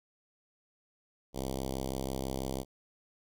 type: tone with notch filter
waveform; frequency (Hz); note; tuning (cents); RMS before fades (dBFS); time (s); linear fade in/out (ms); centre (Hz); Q
5% pulse; 66.1; C2; +18; -36; 1.33-2.65; 50; 1700; 0.52
effects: none